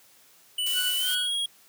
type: tone with pitch glide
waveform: square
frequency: 2970 to 3295 Hz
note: F#7 to G#7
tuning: +6 to -14 cents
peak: -26 dBFS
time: 0.58-1.46 s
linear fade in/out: 5 ms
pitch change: +180 cents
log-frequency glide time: 0.97-1.16 s
type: noise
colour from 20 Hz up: blue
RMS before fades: -33 dBFS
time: 0.66-1.15 s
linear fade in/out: 5 ms
type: tone with tremolo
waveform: 25% pulse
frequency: 1480 Hz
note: F#6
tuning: in tune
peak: -26 dBFS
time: 0.73-1.36 s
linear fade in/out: 50 ms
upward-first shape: sine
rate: 3 Hz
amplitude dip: 95%
effects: white hiss -57 dBFS RMS until 1.68 s + high-pass 100 Hz 12 dB/octave